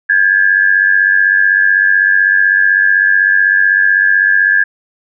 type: tone pair together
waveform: sine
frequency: 1613.1 / 1709 Hz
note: G6 / G#6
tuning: +49 / +49 cents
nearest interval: minor second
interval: 100 cents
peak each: -10 dBFS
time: 0.09-4.64 s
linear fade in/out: 10 ms
effects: none